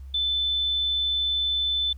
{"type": "tone", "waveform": "sine", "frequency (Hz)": 3520, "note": "A7", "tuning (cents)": 0, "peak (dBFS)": -22, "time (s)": [0.14, 1.93], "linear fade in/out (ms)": 5, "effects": ["added 67 Hz sine -37 dBFS peak until 1.97 s", "pink hiss -65 dBFS RMS until 1.97 s"]}